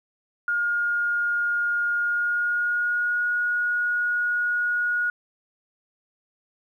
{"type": "tone with pitch glide", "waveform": "sine", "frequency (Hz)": [1422, 1446.9], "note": ["F6", "F#6"], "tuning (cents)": [31, -39], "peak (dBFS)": -21, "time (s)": [0.48, 5.1], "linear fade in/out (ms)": 2, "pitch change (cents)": 30, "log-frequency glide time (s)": [1.96, 3.26], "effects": ["10-bit"]}